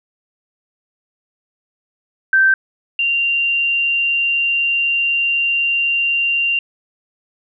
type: tone pair in turn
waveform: sine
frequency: 1557 / 2774 Hz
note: G6 / F7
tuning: -12 / -12 cents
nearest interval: minor seventh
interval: 1000 cents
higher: second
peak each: -9 / -14 dBFS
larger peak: first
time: 2.33-2.54 / 2.99-6.59 s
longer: second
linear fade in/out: 2 ms
effects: none